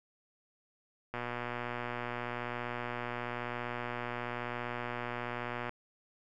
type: click train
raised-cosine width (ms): 0.5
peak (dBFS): -22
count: 552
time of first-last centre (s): 1.14-5.694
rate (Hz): 121
effects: none